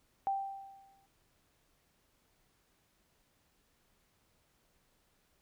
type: tone with exponential decay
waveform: sine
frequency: 784 Hz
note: G5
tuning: in tune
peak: -28 dBFS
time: 0.27-1.06 s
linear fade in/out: 0 ms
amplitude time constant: 170 ms
effects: pink hiss -73 dBFS RMS until 5.41 s